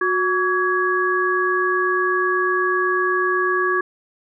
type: tone cluster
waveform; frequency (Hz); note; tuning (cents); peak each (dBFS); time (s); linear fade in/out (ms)
sine; 365.2 / 1137 / 1665; F#4 / C#6 / G#6; -23 / +44 / +4; -21; 0.01-3.81; 5
effects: none